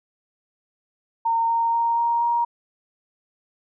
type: tone with pitch steps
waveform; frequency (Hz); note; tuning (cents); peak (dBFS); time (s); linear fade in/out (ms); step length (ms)
sine; 917 / 923.4 / 929.8 / 936.3 / 942.8; A#5 / A#5 / A#5 / A#5 / A#5; -29 / -17 / -5 / +7 / +19; -18; 1.25-2.45; 10; 240
effects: none